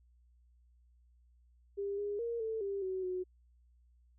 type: tone with pitch steps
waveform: sine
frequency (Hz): 400.1 / 409.4 / 467.4 / 443.7 / 396.5 / 375.8 / 366.8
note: G4 / G#4 / A#4 / A4 / G4 / F#4 / F#4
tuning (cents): +35 / -25 / +5 / +14 / +20 / +27 / -15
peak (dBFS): -34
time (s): 1.77-3.24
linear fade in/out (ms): 20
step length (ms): 210
effects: added 60 Hz sine -63 dBFS peak until 4.18 s